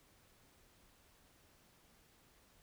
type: silence
effects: pink hiss -68 dBFS RMS until 2.62 s